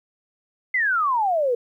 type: exponential sweep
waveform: sine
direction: down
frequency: 2093 to 463.6 Hz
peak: -18 dBFS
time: 0.74-1.55 s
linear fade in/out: 5 ms
effects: 10-bit